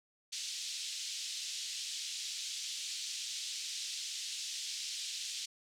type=band-pass noise; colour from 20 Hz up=pink; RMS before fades=-41 dBFS; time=0.32-5.46 s; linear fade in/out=10 ms; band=3200 to 7400 Hz; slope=24 dB/octave; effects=none